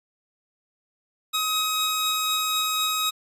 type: tone pair together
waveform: sawtooth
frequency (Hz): 1266 / 3794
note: D#6 / A#7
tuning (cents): +30 / +30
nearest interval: octave + perfect fifth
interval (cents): 1900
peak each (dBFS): -22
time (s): 1.33-3.11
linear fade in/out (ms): 20
effects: resampled to 32000 Hz